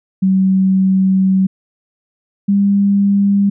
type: tone pair in turn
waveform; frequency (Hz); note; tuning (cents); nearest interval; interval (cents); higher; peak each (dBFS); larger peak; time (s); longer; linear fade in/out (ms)
sine; 190 / 199.91; F#3 / G3; +46 / +34; minor second; 88; second; -9; neither; 0.22-1.47 / 2.48-3.5; first; 10
effects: none